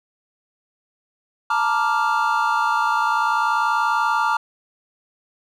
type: chord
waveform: triangle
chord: Bb major seventh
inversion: third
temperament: equal with one note detuned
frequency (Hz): 880 / 940.4 / 1174.7 / 1396.9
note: A5 / Bb5 / D6 / F6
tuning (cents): 0 / +15 / 0 / 0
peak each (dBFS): -21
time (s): 1.5-4.37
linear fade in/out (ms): 5
effects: none